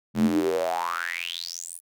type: tone with high-pass filter sweep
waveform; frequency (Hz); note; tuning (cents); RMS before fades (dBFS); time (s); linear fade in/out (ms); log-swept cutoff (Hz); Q
square; 42.77; F1; -35; -27; 0.14-1.81; 50; 170 to 11000; 9.3
effects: none